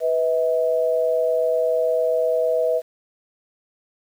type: tone pair together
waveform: sine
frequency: 493.9 / 642.5 Hz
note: B4 / E5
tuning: 0 / -45 cents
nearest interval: perfect fourth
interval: 455 cents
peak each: -20 dBFS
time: 0-2.82 s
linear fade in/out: 50 ms
effects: 8-bit